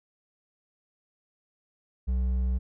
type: tone with hard clipping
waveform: triangle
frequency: 62.8 Hz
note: B1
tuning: 30 cents sharp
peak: -25 dBFS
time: 2.07-2.59 s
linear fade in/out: 20 ms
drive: 8 dB
effects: none